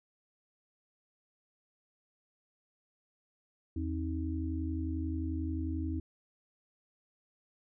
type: tone cluster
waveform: sine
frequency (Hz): 81.5 / 265.1 / 316.4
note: E2 / C4 / D#4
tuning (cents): -19 / +23 / +29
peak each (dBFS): -34 / -39 / -38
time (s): 3.76-6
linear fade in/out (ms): 5
effects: none